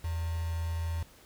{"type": "tone with quantisation", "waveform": "sine", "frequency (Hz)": 82.9, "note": "E2", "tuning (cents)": 10, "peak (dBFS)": -30, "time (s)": [0.04, 1.03], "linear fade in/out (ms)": 5, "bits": 7, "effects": ["pink hiss -57 dBFS RMS until 1.25 s"]}